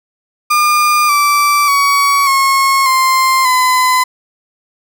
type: tone with pitch steps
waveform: 35% pulse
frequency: 1206 / 1164.9 / 1125.2 / 1086.9 / 1049.9 / 1014.1 Hz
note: D6 / D6 / C#6 / C#6 / C6 / B5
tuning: +46 / -14 / +26 / -34 / +6 / +46 cents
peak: -7 dBFS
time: 0.5-4.04 s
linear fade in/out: 10 ms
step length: 590 ms
effects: none